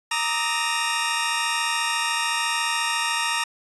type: tone cluster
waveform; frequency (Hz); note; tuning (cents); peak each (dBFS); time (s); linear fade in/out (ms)
20% pulse; 930 / 1191 / 1272 / 1826 / 2790; A#5 / D6 / D#6 / A#6 / F7; -4 / +24 / +38 / -36 / -2; -21 / -26 / -24 / -28 / -26; 0.11-3.44; 5
effects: resampled to 24000 Hz